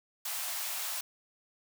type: high-pass noise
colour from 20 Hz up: white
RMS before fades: -36 dBFS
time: 0.25-1.01 s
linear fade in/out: 5 ms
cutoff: 590 Hz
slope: 96 dB/octave
effects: none